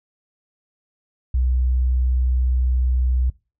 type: tone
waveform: sine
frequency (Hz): 62.9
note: B1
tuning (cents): +32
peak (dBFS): -16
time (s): 1.34-3.3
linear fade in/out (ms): 5
effects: noise-tail reverb RT60 0.3 s tail -21 dB re dry